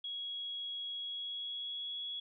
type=tone with pitch glide; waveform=sine; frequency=3322 to 3355 Hz; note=G#7 to G#7; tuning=0 to +17 cents; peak=-38 dBFS; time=0.04-2.2 s; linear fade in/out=5 ms; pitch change=+17 cents; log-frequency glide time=0.94-1.99 s; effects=none